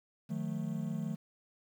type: chord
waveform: triangle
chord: D# diminished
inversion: none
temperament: equal with one note detuned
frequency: 155.56 / 181.19 / 220 Hz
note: D#3 / F#3 / A3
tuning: 0 / -36 / 0 cents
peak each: -36 / -37 / -36 dBFS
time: 0.29-1.16 s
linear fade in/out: 20 ms
effects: 10-bit